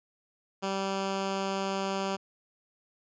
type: tone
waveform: 10% pulse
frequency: 194.2 Hz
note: G3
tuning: 16 cents flat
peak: -21 dBFS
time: 0.62-2.17 s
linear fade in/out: 20 ms
effects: resampled to 16000 Hz

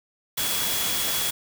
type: tone in noise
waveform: sine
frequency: 3360 Hz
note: G#7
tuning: 19 cents sharp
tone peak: -31 dBFS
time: 0.37-1.31 s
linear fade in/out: 10 ms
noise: white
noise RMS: -26 dBFS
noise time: 0.37-1.31 s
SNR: -8 dB
effects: none

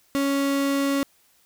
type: tone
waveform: 35% pulse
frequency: 277.8 Hz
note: C#4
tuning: 4 cents sharp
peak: -19 dBFS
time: 0.15-1.03 s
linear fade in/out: 0 ms
effects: white hiss -61 dBFS RMS until 1.45 s

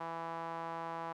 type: tone with band-pass filter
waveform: sawtooth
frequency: 165.7 Hz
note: E3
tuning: 9 cents sharp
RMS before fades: -41 dBFS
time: 0-1.13 s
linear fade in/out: 10 ms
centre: 950 Hz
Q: 2.8
effects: none

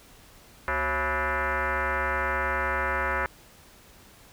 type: tone with frequency modulation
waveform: sine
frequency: 237.9 Hz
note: A#3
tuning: 35 cents sharp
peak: -24 dBFS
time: 0.68-3.26 s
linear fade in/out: 0 ms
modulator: 306 Hz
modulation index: 5.8
effects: pink hiss -53 dBFS RMS until 4.32 s

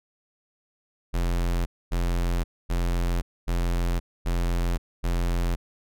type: tone bursts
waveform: square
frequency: 43.29 Hz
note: F1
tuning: 14 cents flat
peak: -23 dBFS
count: 6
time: 1.13-5.56 s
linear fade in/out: 20 ms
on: 530 ms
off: 250 ms
effects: none

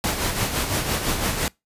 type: noise with tremolo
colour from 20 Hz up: pink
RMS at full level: -22 dBFS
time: 0.04-1.48 s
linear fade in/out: 0 ms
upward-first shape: sine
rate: 5.9 Hz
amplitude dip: 50%
effects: noise-tail reverb RT60 0.2 s tail -24 dB re dry + resampled to 32000 Hz

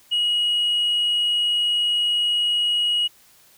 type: tone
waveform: sine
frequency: 2900 Hz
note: F#7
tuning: 35 cents flat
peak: -16 dBFS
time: 0.11-3.08 s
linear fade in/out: 20 ms
effects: tanh soft clip ceiling -16 dBFS + white hiss -54 dBFS RMS until 3.57 s

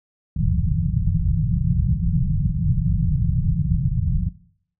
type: low-pass noise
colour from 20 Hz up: white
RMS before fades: -20 dBFS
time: 0.36-4.29 s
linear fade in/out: 5 ms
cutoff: 180 Hz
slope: 96 dB/octave
effects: noise-tail reverb RT60 0.6 s tail -17 dB re dry

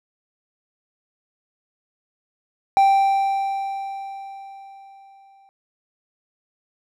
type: tone with exponential decay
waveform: triangle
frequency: 784 Hz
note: G5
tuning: in tune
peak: -9 dBFS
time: 2.77-5.49 s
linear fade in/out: 0 ms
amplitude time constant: 590 ms
effects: none

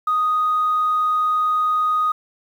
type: tone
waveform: sine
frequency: 1244.5 Hz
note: D#6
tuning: in tune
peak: -15 dBFS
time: 0.07-2.12 s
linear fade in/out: 5 ms
effects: tanh soft clip ceiling -12 dBFS + 8-bit

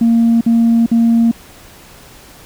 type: tone bursts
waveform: sine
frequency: 231 Hz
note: A#3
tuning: 16 cents flat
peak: -6 dBFS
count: 3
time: 0.01-1.314 s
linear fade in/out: 5 ms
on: 400 ms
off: 52 ms
effects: tanh soft clip ceiling -5 dBFS + pink hiss -40 dBFS RMS until 2.45 s

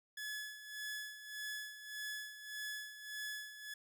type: tone with tremolo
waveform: sawtooth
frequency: 1707 Hz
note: G#6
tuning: 47 cents sharp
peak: -37 dBFS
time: 0.17-3.74 s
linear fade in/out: 5 ms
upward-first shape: sine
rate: 1.7 Hz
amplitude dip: 70%
effects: none

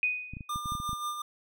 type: tone with exponential decay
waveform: sine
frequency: 2489 Hz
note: D#7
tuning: in tune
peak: -22 dBFS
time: 0.03-0.54 s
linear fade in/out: 1 ms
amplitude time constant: 110 ms
type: clicks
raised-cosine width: 5 ms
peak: -27 dBFS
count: 10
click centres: 0.336 / 0.369 / 0.408 / 0.559 / 0.658 / 0.721 / 0.752 / 0.801 / 0.893 / 0.931 s
type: tone with tremolo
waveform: square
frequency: 1200 Hz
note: D6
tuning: 37 cents sharp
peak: -31 dBFS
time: 0.49-1.22 s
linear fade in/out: 5 ms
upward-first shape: sine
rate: 5.6 Hz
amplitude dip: 50%
effects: none

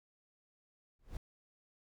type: noise with exponential growth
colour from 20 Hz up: brown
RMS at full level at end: -37 dBFS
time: 0.99-1.17 s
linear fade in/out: 2 ms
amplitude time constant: 39 ms
effects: none

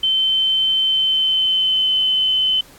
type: tone with pitch glide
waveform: sine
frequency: 3083 to 3048 Hz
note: G7 to G7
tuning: -29 to -49 cents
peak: -14 dBFS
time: 0.03-2.61 s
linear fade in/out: 5 ms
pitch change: -20 cents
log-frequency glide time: 0.81-1.95 s
effects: pink hiss -46 dBFS RMS until 2.78 s + AAC 64 kbps

